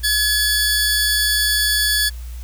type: tone pair together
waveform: 20% pulse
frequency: 1700 / 4530 Hz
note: G#6 / C#8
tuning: +40 / +37 cents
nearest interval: octave + perfect fourth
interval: 1697 cents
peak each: -13 dBFS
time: 0.03-2.1 s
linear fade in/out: 20 ms
effects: added 60 Hz sine -28 dBFS peak until 2.43 s + white hiss -46 dBFS RMS until 2.43 s